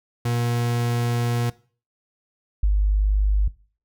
40% pulse / sine tone pair in turn, 119.4 / 50.54 Hz, A#2 / G#1, +42 / -46 cents, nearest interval octave + minor third, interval 1488 cents, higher first, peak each -20 / -15 dBFS, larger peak second, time 0.25-1.5 / 2.63-3.48 s, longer first, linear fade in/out 5 ms, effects noise-tail reverb RT60 0.4 s tail -20 dB re dry

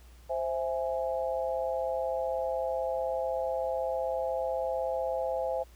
sine chord, C augmented, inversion none, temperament equal, 523.3 / 659.3 / 830.6 Hz, C5 / E5 / G#5, 0 / 0 / 0 cents, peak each -31 / -33 / -36 dBFS, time 0.29-5.64 s, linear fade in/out 20 ms, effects added 60 Hz sine -51 dBFS peak until 5.75 s + pink hiss -61 dBFS RMS until 5.75 s

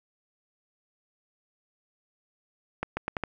accelerating click train, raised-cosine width 0.5 ms, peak -14 dBFS, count 5, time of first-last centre 2.83-3.237 s, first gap 140 ms, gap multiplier 0.79, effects none

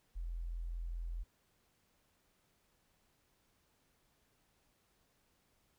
sine tone, 42.33 Hz, E1, 47 cents sharp, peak -38 dBFS, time 0.15-1.24 s, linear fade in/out 20 ms, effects pink hiss -75 dBFS RMS until 5.78 s

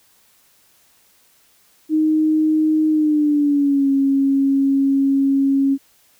sine tone with pitch glide, 311.1 to 274 Hz, D#4 to C#4, 0 to -20 cents, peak -13 dBFS, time 1.89-5.78 s, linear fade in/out 50 ms, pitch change -220 cents, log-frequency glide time 2.89-3.9 s, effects white hiss -56 dBFS RMS until 6.19 s

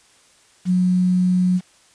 sine tone with quantisation, 181.9 Hz, F#3, 29 cents flat, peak -14 dBFS, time 0.65-1.61 s, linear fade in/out 50 ms, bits 7, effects white hiss -54 dBFS RMS until 1.94 s + resampled to 22050 Hz

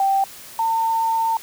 sine tone pair in turn, 781 / 904.1 Hz, G5 / A5, -7 / +47 cents, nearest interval minor third, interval 254 cents, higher second, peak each -15 / -17 dBFS, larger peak first, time 0-0.24 / 0.59-1.37 s, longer second, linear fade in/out 2 ms, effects white hiss -40 dBFS RMS until 1.42 s

